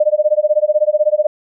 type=tone with tremolo; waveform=sine; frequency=605 Hz; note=D#5; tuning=49 cents flat; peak=-7 dBFS; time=0-1.27 s; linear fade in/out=5 ms; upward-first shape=sine; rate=16 Hz; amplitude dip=100%; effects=none